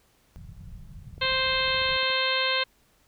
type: low-pass noise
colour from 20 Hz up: pink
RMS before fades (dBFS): -43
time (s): 0.36-1.97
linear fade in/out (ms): 0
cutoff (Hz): 180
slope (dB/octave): 48
type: click train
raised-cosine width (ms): 2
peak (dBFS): -35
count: 14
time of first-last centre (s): 1.18-2.102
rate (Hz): 14.1
type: harmonic tone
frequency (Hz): 523.3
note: C5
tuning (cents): 0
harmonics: 1 / 2 / 3 / 4 / 5 / 6 / 7 / 8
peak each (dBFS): -31 / -31 / -31 / -31 / -31 / -31 / -31 / -31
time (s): 1.21-2.64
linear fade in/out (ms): 10
effects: pink hiss -64 dBFS RMS until 3.07 s